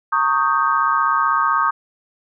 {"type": "chord", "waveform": "sine", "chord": "Eb dominant seventh", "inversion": "second", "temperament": "equal with one note detuned", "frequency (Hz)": [917.4, 1108.7, 1244.5, 1568], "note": ["Bb5", "Db6", "Eb6", "G6"], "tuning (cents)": [-28, 0, 0, 0], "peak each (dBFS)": [-23, -19, -18, -23], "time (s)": [0.12, 1.71], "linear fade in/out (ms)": 10, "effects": []}